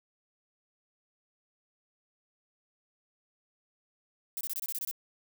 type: noise bursts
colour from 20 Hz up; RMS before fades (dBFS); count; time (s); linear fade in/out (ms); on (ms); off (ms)
violet; -35; 9; 4.37-4.912; 0; 38; 25
effects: none